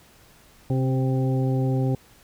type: harmonic tone with a mistuned harmonic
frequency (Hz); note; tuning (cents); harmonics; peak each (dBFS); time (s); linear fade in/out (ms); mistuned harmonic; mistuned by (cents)
130.81; C3; 0; 1 / 2 / 3 / 4 / 6; -21 / -27 / -31 / -33 / -37; 0.7-1.95; 2; 2; +17
effects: pink hiss -54 dBFS RMS until 2.23 s